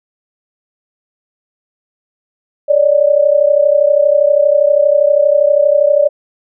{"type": "tone pair together", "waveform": "sine", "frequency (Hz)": [566, 598.5], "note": ["C#5", "D5"], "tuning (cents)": [36, 33], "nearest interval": "minor second", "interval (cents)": 97, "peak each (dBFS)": -10, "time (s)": [2.68, 6.09], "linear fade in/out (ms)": 20, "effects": []}